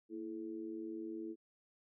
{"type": "tone with amplitude modulation", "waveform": "sine", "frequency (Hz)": 330.3, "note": "E4", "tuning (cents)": 4, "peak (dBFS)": -37, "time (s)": [0.09, 1.36], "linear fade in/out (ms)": 50, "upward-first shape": "sine", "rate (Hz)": 100, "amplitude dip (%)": 90, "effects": []}